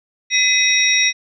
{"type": "tone cluster", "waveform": "sine", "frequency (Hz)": [2022, 2521, 3800, 5610], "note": ["B6", "D#7", "A#7", "F8"], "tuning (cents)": [40, 22, 33, 7], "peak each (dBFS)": -18, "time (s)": [0.3, 1.13], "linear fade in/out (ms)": 50, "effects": []}